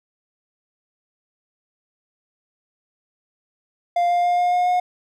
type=tone with pitch steps; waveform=triangle; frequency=698.5 / 703 / 707.4 / 711.9 / 716.5 / 721 Hz; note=F5 / F5 / F5 / F5 / F5 / F#5; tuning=0 / +11 / +22 / +33 / +44 / -45 cents; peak=-14 dBFS; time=3.96-4.8 s; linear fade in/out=5 ms; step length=140 ms; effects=none